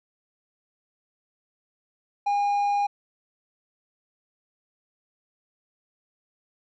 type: tone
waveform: triangle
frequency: 813 Hz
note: G#5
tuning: 37 cents flat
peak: -19 dBFS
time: 2.26-2.87 s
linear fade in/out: 10 ms
effects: resampled to 16000 Hz